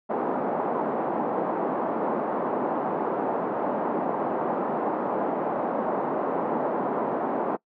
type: band-pass noise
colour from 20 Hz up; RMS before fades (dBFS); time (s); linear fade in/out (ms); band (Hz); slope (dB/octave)
white; -27; 0.09-7.57; 20; 200 to 920; 24
effects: noise-tail reverb RT60 0.1 s tail -23 dB re dry